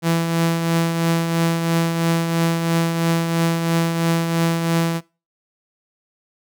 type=tone with tremolo; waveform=sawtooth; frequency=166.4 Hz; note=E3; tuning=17 cents sharp; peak=-11 dBFS; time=0.02-5.01 s; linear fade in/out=50 ms; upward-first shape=triangle; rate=3 Hz; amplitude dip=50%; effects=noise-tail reverb RT60 0.3 s tail -22 dB re dry